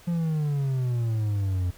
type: exponential sweep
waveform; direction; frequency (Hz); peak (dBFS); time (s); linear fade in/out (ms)
triangle; down; 174.61 to 87.7; -21; 0.07-1.71; 10
effects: pink hiss -52 dBFS RMS until 1.77 s